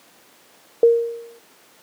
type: tone with exponential decay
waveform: sine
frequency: 466.2 Hz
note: A#4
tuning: in tune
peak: -6 dBFS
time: 0.83-1.39 s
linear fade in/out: 2 ms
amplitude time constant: 120 ms
effects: pink hiss -51 dBFS RMS until 1.82 s + high-pass 300 Hz 12 dB/octave